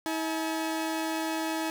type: tone pair together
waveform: sawtooth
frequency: 320.8 / 853.5 Hz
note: E4 / G#5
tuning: -47 / +47 cents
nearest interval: octave + perfect fourth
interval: 1694 cents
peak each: -26 / -31 dBFS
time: 0.06-1.7 s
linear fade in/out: 0 ms
effects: none